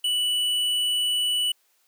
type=tone with tanh clipping; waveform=sine; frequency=2960 Hz; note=F#7; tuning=in tune; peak=-23 dBFS; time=0.04-1.52 s; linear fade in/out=5 ms; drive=11 dB; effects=white hiss -66 dBFS RMS until 1.87 s + high-pass 400 Hz 12 dB/octave